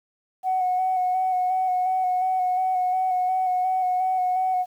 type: tone with vibrato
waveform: sine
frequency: 740 Hz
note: F#5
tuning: in tune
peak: -19 dBFS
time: 0.43-4.66 s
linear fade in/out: 50 ms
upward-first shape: square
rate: 2.8 Hz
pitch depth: 20 cents each way
effects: tanh soft clip ceiling -15 dBFS + 9-bit